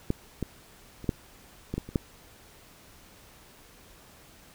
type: clicks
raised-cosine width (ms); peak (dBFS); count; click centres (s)
3; -12 / -16 / -27 / -11 / -18 / -17 / -27 / -11; 8; 0.104 / 0.427 / 1.043 / 1.092 / 1.74 / 1.78 / 1.89 / 1.958
effects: pink hiss -54 dBFS RMS until 4.54 s